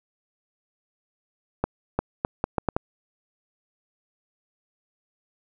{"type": "accelerating click train", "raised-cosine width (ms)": 1, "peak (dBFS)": -8, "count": 7, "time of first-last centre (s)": [1.64, 2.765], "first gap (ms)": 350, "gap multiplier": 0.74, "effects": []}